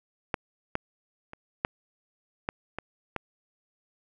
clicks, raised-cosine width 0.5 ms, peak -11 / -12 / -26 / -9 / -13 / -18 / -15 dBFS, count 7, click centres 0.342 / 0.754 / 1.334 / 1.649 / 2.489 / 2.786 / 3.163 s, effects none

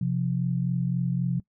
sine tone pair together, 130.81 / 174.61 Hz, C3 / F3, 0 / 0 cents, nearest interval perfect fourth, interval 500 cents, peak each -26 dBFS, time 0.01-1.4 s, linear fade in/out 5 ms, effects noise-tail reverb RT60 0.1 s tail -22 dB re dry

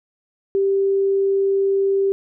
sine tone, 392 Hz, G4, in tune, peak -15 dBFS, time 0.55-2.12 s, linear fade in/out 0 ms, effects none

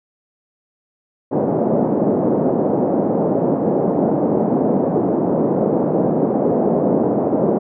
pink band-pass noise, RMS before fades -17 dBFS, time 1.31-7.59 s, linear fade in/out 20 ms, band 180 to 670 Hz, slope 24 dB/octave, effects none

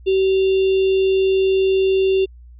sine tone with sample-and-hold, 382.8 Hz, G4, 41 cents flat, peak -13 dBFS, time 0.06-2.26 s, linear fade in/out 20 ms, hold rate 3150 Hz, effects added 60 Hz sine -39 dBFS peak until 2.59 s + resampled to 8000 Hz

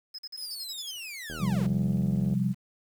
sine tone bursts, 5090 Hz, D#8, 39 cents sharp, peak -36 dBFS, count 9, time 0.14-0.915 s, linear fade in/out 10 ms, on 47 ms, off 44 ms
sawtooth linear sweep, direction down, 5180 to 254.2 Hz, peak -34 dBFS, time 0.37-1.67 s, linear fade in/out 10 ms
click train, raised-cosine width 2 ms, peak -28 dBFS, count 83, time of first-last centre 1.3-2.338 s, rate 79 Hz
sine chord, C suspended fourth, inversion none, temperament equal with one note detuned, 129.98 / 174.61 / 196 Hz, C3 / F3 / G3, -11 / 0 / 0 cents, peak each -29 / -29 / -27 dBFS, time 1.39-2.55 s, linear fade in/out 50 ms
effects 9-bit

